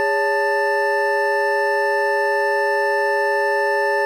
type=tone cluster; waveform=triangle; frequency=408.3 / 562 / 881 / 1769 Hz; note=G#4 / C#5 / A5 / A6; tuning=-29 / +24 / +2 / +9 cents; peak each=-20 dBFS; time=0-4.05 s; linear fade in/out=0 ms; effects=none